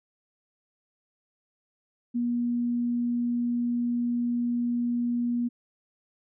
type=tone; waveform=sine; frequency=240 Hz; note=B3; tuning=49 cents flat; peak=-24 dBFS; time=2.14-5.49 s; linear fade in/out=20 ms; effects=none